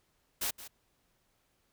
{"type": "noise with echo", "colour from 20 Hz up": "white", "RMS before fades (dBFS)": -33, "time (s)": [0.41, 0.51], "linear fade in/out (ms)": 10, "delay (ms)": 170, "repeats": 1, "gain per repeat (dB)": -14, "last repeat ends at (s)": 0.68, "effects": ["pink hiss -74 dBFS RMS until 1.72 s"]}